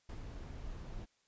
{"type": "noise with ADSR envelope", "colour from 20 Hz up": "brown", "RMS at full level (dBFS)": -42, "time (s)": [0.09, 1.06], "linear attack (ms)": 5, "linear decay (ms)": 75, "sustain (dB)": -3, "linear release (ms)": 22, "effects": ["white hiss -75 dBFS RMS until 1.27 s", "resampled to 16000 Hz"]}